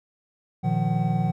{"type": "tone cluster", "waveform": "triangle", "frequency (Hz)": [119.2, 154.9, 175.8, 754], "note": ["A#2", "D#3", "F3", "F#5"], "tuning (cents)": [39, -7, 12, 32], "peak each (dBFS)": [-25, -23, -23, -29], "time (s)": [0.63, 1.32], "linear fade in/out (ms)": 20, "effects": []}